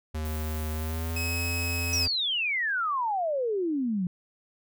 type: tone with pitch glide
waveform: square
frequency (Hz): 77.78 to 85.81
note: D#2 to F2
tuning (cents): 0 to -30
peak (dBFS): -30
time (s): 0.14-2.08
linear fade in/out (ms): 10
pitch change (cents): +170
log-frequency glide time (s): 0.71-1.4
type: noise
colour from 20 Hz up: violet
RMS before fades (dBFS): -43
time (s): 0.25-2.03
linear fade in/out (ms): 2
type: tone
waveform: sawtooth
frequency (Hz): 2556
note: D#7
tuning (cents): +46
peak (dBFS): -27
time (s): 1.16-2.06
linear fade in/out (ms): 5
type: exponential sweep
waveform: sine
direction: down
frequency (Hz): 5920 to 172.2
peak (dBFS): -25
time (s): 1.93-4.07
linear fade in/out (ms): 2
effects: none